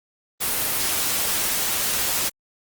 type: noise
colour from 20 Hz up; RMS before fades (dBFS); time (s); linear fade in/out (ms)
white; -23; 0.4-2.3; 20
effects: Opus 24 kbps